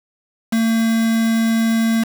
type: tone with quantisation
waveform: triangle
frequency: 226.1 Hz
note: A3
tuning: 47 cents sharp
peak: -12 dBFS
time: 0.52-2.04 s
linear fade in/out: 10 ms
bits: 4
effects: none